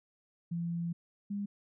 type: tone pair in turn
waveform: sine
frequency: 170 / 202.3 Hz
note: F3 / G#3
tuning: -46 / -45 cents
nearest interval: minor third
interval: 301 cents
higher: second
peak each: -32 / -33 dBFS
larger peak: first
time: 0.51-0.93 / 1.3-1.46 s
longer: first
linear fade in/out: 10 ms
effects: none